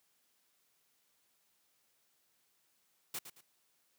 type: noise with echo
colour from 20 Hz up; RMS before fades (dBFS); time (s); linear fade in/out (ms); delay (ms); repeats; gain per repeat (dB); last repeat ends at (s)
white; -40; 3.14-3.19; 5; 110; 2; -10; 3.41
effects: white hiss -75 dBFS RMS until 3.98 s + high-pass 100 Hz 12 dB/octave